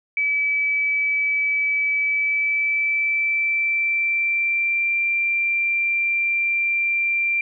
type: tone with pitch glide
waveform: sine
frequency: 2296 to 2365 Hz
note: D7 to D7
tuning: -40 to +12 cents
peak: -18 dBFS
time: 0.17-7.41 s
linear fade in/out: 2 ms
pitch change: +52 cents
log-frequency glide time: 2-4.97 s
effects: none